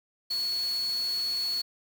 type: tone in noise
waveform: sine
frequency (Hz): 4385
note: C#8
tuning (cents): -20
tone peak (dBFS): -27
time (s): 0.3-1.62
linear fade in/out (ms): 10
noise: white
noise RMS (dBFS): -43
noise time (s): 0.3-1.62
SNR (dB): +13
effects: none